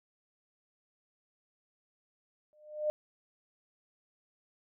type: tone with exponential growth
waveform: sine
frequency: 605 Hz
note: D#5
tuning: 49 cents flat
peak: -25 dBFS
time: 2.53-2.9 s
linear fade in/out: 0 ms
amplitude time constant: 80 ms
effects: none